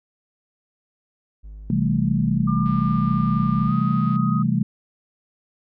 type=tone; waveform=triangle; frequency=51.6 Hz; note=G#1; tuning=10 cents flat; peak=-33 dBFS; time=1.43-3.72 s; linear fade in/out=20 ms
type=chord; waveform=sine; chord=A minor seventh; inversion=first; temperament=equal; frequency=130.81 / 164.81 / 196 / 220 Hz; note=C3 / E3 / G3 / A3; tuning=0 / 0 / 0 / 0 cents; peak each=-23 dBFS; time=1.7-4.63 s; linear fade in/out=2 ms
type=tone with pitch glide; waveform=sine; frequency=1199 to 1252.1 Hz; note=D6 to D#6; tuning=+36 to +11 cents; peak=-27 dBFS; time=2.47-4.43 s; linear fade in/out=10 ms; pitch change=+75 cents; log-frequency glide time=3.65-3.73 s
type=click train; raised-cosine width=0.3 ms; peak=-32 dBFS; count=208; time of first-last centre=2.66-4.16 s; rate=138 Hz
effects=none